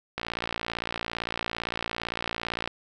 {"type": "click train", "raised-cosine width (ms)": 0.3, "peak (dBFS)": -13, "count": 145, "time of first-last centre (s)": [0.18, 2.676], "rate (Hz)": 57.7, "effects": []}